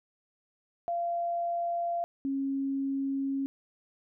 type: tone pair in turn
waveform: sine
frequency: 688 / 273 Hz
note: F5 / C#4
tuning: -26 / -26 cents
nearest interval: octave + major third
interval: 1600 cents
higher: first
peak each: -28 dBFS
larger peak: neither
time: 0.88-2.04 / 2.25-3.46 s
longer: second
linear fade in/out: 0 ms
effects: none